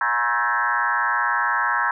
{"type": "tone with frequency modulation", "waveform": "sine", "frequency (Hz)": 1319, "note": "E6", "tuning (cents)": 1, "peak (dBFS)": -18, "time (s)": [0.01, 1.91], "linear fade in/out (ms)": 2, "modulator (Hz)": 120, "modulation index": 3.7, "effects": []}